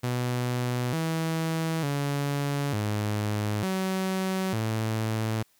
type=tone with pitch steps; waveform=sawtooth; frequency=123.4 / 162.2 / 142.2 / 105.1 / 188.9 / 110.6 Hz; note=B2 / E3 / C#3 / G#2 / F#3 / A2; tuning=-1 / -28 / +45 / +21 / +36 / +9 cents; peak=-22 dBFS; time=0.03-5.43 s; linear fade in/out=10 ms; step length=900 ms; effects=white hiss -65 dBFS RMS until 5.59 s